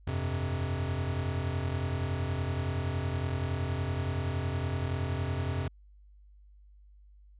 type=chord; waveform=square; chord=F suspended second; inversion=none; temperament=equal; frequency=87.31 / 98 / 130.81 Hz; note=F2 / G2 / C3; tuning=0 / 0 / 0 cents; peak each=-33 / -38 / -35 dBFS; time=0.07-5.68 s; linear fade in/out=5 ms; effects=added 50 Hz sine -53 dBFS peak until 7.39 s + resampled to 8000 Hz